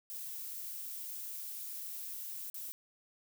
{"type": "noise with dropouts", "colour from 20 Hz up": "violet", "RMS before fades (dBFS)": -43, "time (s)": [0.1, 2.72], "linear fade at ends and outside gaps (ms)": 0, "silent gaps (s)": [2.5, 2.543], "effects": []}